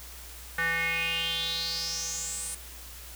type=tone with band-pass filter sweep; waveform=square; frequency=165.9 Hz; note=E3; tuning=11 cents sharp; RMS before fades=-31 dBFS; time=0.58-2.55 s; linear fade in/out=5 ms; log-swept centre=1700 to 9400 Hz; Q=6.4; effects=added 60 Hz sine -46 dBFS peak until 3.15 s + white hiss -46 dBFS RMS until 3.15 s